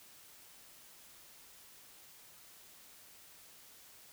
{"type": "silence", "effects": ["white hiss -58 dBFS RMS until 4.12 s"]}